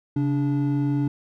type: tone pair together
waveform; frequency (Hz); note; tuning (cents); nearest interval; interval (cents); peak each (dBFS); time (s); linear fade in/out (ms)
triangle; 136.77 / 290; C#3 / D4; -23 / -22; octave + minor second; 1301; -21; 0.16-1.08; 5
effects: none